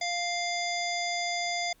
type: harmonic tone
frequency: 698.5 Hz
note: F5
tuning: in tune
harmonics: 1 / 3 / 5 / 7 / 9 / 10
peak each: -32 / -33 / -38 / -36 / -42 / -42 dBFS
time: 0.01-1.73 s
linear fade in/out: 5 ms
effects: pink hiss -64 dBFS RMS until 1.8 s